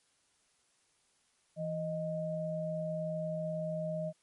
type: tone pair together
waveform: sine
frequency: 164.81 / 622.2 Hz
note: E3 / D#5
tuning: 0 / 0 cents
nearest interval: octave + major seventh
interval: 2300 cents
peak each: -37 / -35 dBFS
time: 1.56-4.13 s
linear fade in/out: 50 ms
effects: white hiss -72 dBFS RMS until 4.22 s + MP3 48 kbps